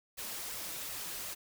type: noise with flanger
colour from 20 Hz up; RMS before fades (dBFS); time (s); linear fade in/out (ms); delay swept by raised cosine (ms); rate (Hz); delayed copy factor
white; -41; 0.17-1.35; 20; 1.5 to 6.3; 2.7; +0.55
effects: none